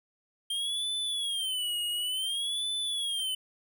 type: tone with vibrato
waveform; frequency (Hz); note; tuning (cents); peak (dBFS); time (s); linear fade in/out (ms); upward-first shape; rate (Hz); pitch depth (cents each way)
square; 3177; G7; +23; -30; 0.5-3.35; 5; sine; 0.56; 170
effects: none